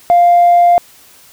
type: tone with tanh clipping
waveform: triangle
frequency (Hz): 698.5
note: F5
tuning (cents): 0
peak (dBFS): -5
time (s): 0.1-0.78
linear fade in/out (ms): 0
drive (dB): 5
effects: white hiss -43 dBFS RMS until 1.32 s